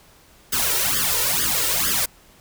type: noise with flanger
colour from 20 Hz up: white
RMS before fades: -21 dBFS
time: 0.52-2.06 s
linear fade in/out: 10 ms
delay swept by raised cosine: 0.6 to 2.2 ms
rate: 2.2 Hz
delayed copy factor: +0.95
effects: pink hiss -52 dBFS RMS until 2.4 s